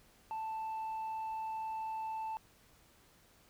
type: tone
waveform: sine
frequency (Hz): 882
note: A5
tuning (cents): +4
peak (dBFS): -34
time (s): 0.31-2.37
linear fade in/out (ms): 0
effects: tanh soft clip ceiling -36 dBFS + pink hiss -65 dBFS RMS until 3.49 s